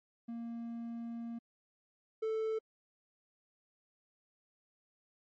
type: tone pair in turn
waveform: triangle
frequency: 232.7 / 440.7 Hz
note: A#3 / A4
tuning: -3 / +3 cents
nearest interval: major seventh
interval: 1106 cents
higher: second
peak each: -37 / -30 dBFS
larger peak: second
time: 0.28-1.39 / 2.22-2.59 s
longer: first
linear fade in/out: 10 ms
effects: MP3 32 kbps